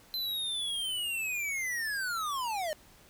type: linear sweep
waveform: square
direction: down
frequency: 4079 to 591 Hz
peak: -32 dBFS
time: 0.14-2.73 s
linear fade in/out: 0 ms
effects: pink hiss -58 dBFS RMS until 3.09 s